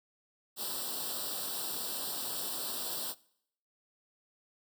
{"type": "noise with comb filter", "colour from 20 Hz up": "white", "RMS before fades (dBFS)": -37, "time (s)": [0.56, 3.15], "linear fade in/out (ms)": 50, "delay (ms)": 0.23, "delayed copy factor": 0.9, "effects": ["noise-tail reverb RT60 0.7 s tail -22 dB re dry", "high-pass 200 Hz 12 dB/octave"]}